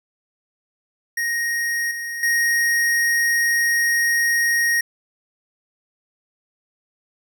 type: tone with level steps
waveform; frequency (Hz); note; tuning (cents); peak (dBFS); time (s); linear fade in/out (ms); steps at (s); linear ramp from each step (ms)
square; 1871; A#6; +6; -21 / -27 / -17; 1.17-4.81; 5; 1.91 / 2.23; 2
effects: none